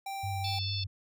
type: tone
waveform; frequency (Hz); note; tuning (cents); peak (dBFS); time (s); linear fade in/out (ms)
square; 784; G5; 0; -36; 0.06-0.59; 5
type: tone with vibrato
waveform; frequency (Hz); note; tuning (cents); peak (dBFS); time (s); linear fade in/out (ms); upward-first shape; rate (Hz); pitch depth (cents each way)
sine; 98; G2; 0; -33; 0.23-0.87; 10; sine; 4.5; 31
type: harmonic tone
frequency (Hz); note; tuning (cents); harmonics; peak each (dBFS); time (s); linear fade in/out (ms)
880; A5; 0; 3 / 4 / 5 / 6; -44 / -38 / -37 / -41; 0.44-0.84; 5
effects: none